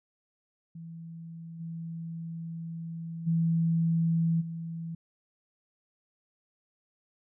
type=tone with level steps; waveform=sine; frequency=165.3 Hz; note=E3; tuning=5 cents sharp; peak=-40 / -35 / -23 / -34 dBFS; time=0.75-4.95 s; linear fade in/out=5 ms; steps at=1.59 / 3.26 / 4.4 s; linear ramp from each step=20 ms; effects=none